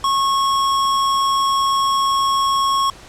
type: tone with sample-and-hold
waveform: sine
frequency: 1093 Hz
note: C#6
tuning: 25 cents flat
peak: -14 dBFS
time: 0.04-2.9 s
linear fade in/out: 2 ms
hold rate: 4410 Hz
effects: pink hiss -41 dBFS RMS until 3.08 s + low-pass 8000 Hz 12 dB/octave